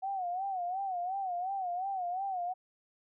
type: tone with vibrato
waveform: sine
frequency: 744 Hz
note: F#5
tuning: 9 cents sharp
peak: -32 dBFS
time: 0.02-2.54 s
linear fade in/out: 20 ms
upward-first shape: sine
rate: 2.8 Hz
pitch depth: 110 cents each way
effects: none